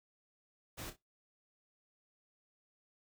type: noise with echo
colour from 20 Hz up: pink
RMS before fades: -45 dBFS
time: 0.77-0.91 s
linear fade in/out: 20 ms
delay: 29 ms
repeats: 2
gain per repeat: -10 dB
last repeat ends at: 0.968 s
effects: noise-tail reverb RT60 0.2 s tail -21 dB re dry